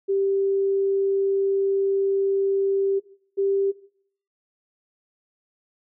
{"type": "tone pair in turn", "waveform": "sine", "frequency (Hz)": [392, 393.5], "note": ["G4", "G4"], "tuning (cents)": [0, 7], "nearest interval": "unison", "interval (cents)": 7, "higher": "second", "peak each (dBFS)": -19, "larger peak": "neither", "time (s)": [[0.08, 3], [3.37, 3.72]], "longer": "first", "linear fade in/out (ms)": 20, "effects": ["noise-tail reverb RT60 0.6 s tail -18 dB re dry"]}